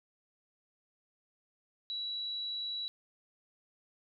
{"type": "tone", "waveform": "sine", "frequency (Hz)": 3917, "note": "B7", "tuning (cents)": -15, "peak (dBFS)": -35, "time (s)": [1.9, 2.88], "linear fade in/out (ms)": 0, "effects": []}